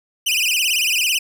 sawtooth tone with vibrato, 2725 Hz, F7, 43 cents flat, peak -13 dBFS, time 0.26-1.19 s, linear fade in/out 10 ms, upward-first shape sine, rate 18 Hz, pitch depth 210 cents each way, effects none

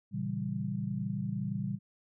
sine chord, A# diminished seventh, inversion none, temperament equal, 116.54 / 138.59 / 164.81 / 196 Hz, A#2 / C#3 / E3 / G3, 0 / 0 / 0 / 0 cents, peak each -38 / -38 / -39 / -35 dBFS, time 0.11-1.79 s, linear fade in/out 50 ms, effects none

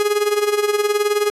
45% pulse tone with tremolo, 415.3 Hz, G#4, in tune, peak -13 dBFS, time 0-1.3 s, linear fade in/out 0 ms, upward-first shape sine, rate 19 Hz, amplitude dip 70%, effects resampled to 32000 Hz

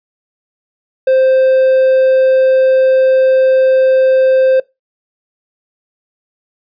triangle tone, 523.3 Hz, C5, in tune, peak -5 dBFS, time 1.07-4.6 s, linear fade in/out 5 ms, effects noise-tail reverb RT60 0.2 s tail -21 dB re dry + resampled to 11025 Hz

